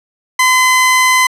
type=tone pair together; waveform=45% pulse; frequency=1021 / 2042 Hz; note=C6 / C7; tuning=-43 / -43 cents; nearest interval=octave; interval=1200 cents; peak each=-11 dBFS; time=0.39-1.27 s; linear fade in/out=5 ms; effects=low-pass 11000 Hz 12 dB/octave